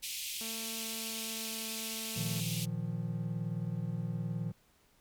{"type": "band-pass noise", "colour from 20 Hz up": "pink", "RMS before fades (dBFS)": -40, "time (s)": [0.02, 2.66], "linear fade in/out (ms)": 20, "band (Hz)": [2400, 16000], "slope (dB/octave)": 48}
{"type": "tone with pitch glide", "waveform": "sawtooth", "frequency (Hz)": [224.5, 222.3], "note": ["A3", "A3"], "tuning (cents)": [35, 18], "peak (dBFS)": -40, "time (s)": [0.41, 2.4], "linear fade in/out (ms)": 0, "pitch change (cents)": -17, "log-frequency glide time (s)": [0.63, 1.68]}
{"type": "chord", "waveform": "triangle", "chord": "Bb suspended fourth", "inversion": "none", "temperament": "equal", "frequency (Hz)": [116.54, 155.56, 174.61], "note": ["Bb2", "Eb3", "F3"], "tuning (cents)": [0, 0, 0], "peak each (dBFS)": -36, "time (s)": [2.16, 4.52], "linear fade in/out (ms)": 10}
{"effects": ["pink hiss -68 dBFS RMS until 5 s"]}